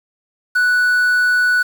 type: tone with quantisation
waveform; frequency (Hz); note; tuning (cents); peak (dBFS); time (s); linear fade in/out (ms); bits
triangle; 1480; F#6; 0; -10; 0.55-1.63; 10; 6
effects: none